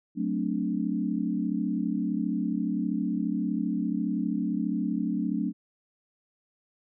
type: chord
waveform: sine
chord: D dominant seventh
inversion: first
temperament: equal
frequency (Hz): 185 / 220 / 261.6 / 293.7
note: F#3 / A3 / C4 / D4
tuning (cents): 0 / 0 / 0 / 0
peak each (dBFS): -31 / -30 / -33 / -31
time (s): 0.15-5.53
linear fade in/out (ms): 50
effects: none